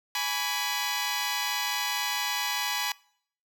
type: chord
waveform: 10% pulse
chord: G# diminished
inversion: none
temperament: equal with one note detuned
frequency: 830.6 / 987.8 / 1145.2 Hz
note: G#5 / B5 / D6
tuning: 0 / 0 / -44 cents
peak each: -23 / -22 / -27 dBFS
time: 0.15-2.92 s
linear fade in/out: 2 ms
effects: noise-tail reverb RT60 0.6 s tail -23 dB re dry